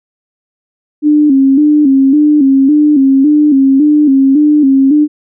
sine tone with vibrato, 284.1 Hz, C#4, 43 cents sharp, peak -4 dBFS, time 1.02-5.08 s, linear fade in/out 50 ms, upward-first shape square, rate 1.8 Hz, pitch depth 89 cents each way, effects none

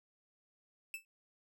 45% pulse tone with exponential decay, 2637 Hz, E7, in tune, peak -36 dBFS, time 0.94-1.05 s, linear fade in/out 1 ms, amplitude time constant 22 ms, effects none

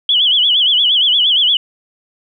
sine tone with vibrato, 3170 Hz, G7, 19 cents sharp, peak -9 dBFS, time 0.09-1.57 s, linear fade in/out 2 ms, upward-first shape sine, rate 8.6 Hz, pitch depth 150 cents each way, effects none

